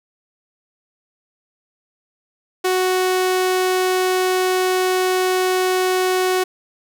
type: tone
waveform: sawtooth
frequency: 370 Hz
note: F#4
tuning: in tune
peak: -12 dBFS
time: 2.64-6.44 s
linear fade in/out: 10 ms
effects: none